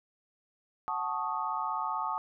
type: chord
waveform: sine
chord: D# half-diminished seventh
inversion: first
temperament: equal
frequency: 740 / 880 / 1108.7 / 1244.5 Hz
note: F#5 / A5 / C#6 / D#6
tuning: 0 / 0 / 0 / 0 cents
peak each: -39 / -34 / -36 / -35 dBFS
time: 0.88-2.18 s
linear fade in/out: 0 ms
effects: none